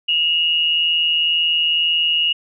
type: tone pair together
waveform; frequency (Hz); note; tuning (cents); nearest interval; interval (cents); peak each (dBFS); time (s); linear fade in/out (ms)
sine; 2720 / 2882; F7 / F#7; -46 / -46; minor second; 100; -23 / -15; 0.08-2.33; 10
effects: none